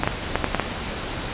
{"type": "clicks", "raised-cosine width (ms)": 0.5, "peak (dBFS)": -4, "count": 6, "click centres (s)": [0.035, 0.075, 0.356, 0.443, 0.547, 0.597], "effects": ["pink hiss -29 dBFS RMS until 1.33 s", "resampled to 8000 Hz"]}